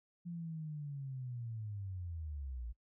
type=linear sweep; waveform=sine; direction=down; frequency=174.61 to 55 Hz; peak=-40 dBFS; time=0.25-2.73 s; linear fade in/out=20 ms; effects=noise-tail reverb RT60 0.1 s tail -24 dB re dry